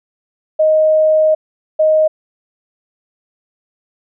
sine tone bursts at uneven times, 624 Hz, D#5, 5 cents sharp, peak -8 dBFS, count 2, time 0.59-1.35 / 1.79-2.08 s, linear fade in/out 10 ms, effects none

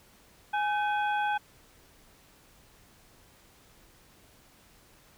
harmonic tone with a mistuned harmonic, 832 Hz, G#5, 3 cents sharp, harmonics 1 / 2 / 3 / 4, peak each -27 / -32 / -41 / -44 dBFS, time 0.53-1.38 s, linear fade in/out 10 ms, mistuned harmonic 2, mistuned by -140 cents, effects pink hiss -59 dBFS RMS until 5.17 s

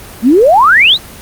sine exponential sweep, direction up, 213.3 to 4186 Hz, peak -3 dBFS, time 0.22-0.98 s, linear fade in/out 50 ms, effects pink hiss -31 dBFS RMS until 1.21 s + Opus 24 kbps

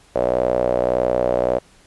sawtooth tone with band-pass filter, 61.74 Hz, B1, in tune, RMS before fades -19 dBFS, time 0.15-1.59 s, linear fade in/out 10 ms, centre 570 Hz, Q 6.1, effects pink hiss -52 dBFS RMS until 1.86 s + resampled to 24000 Hz

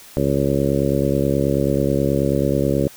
harmonic tone, 69.3 Hz, C#2, in tune, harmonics 1 / 2 / 3 / 4 / 5 / 6 / 7 / 8, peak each -28 / -22 / -24 / -23 / -24 / -25 / -26 / -24 dBFS, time 0.17-2.88 s, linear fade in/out 0 ms, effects white hiss -43 dBFS RMS until 2.96 s

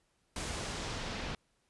pink noise with low-pass filter sweep, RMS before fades -39 dBFS, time 0.36-1.35 s, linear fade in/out 2 ms, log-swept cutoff 9800 to 3800 Hz, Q 1, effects pink hiss -75 dBFS RMS until 1.69 s + resampled to 24000 Hz

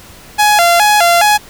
sawtooth tone with vibrato, 760 Hz, F#5, 46 cents sharp, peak -3 dBFS, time 0.38-1.38 s, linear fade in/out 20 ms, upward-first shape square, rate 2.4 Hz, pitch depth 170 cents each way, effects pink hiss -37 dBFS RMS until 1.49 s

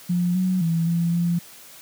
sine tone with pitch steps, 176.6 / 184.9 / 165.5 / 169.4 / 171.9 Hz, F3 / F#3 / E3 / E3 / F3, +20 / -1 / +7 / +48 / -27 cents, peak -18 dBFS, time 0.09-1.39 s, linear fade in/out 10 ms, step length 260 ms, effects white hiss -45 dBFS RMS until 1.81 s + high-pass 100 Hz 12 dB/octave

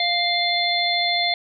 harmonic tone, 698.5 Hz, F5, in tune, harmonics 1 / 3 / 5 / 6, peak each -24 / -24 / -24 / -24 dBFS, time 0-1.34 s, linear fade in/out 2 ms, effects none

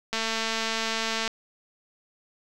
click train, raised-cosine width 0.2 ms, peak -11 dBFS, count 258, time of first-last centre 0.13-1.277 s, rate 224 Hz, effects none

